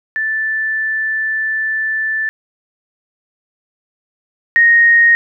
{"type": "tone pair in turn", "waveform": "sine", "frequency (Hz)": [1760, 1864.5], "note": ["A6", "A#6"], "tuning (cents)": [0, 0], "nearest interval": "minor second", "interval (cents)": 100, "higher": "second", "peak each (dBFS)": [-15, -6], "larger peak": "second", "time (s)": [[0.16, 2.29], [4.56, 5.15]], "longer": "first", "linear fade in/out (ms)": 0, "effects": []}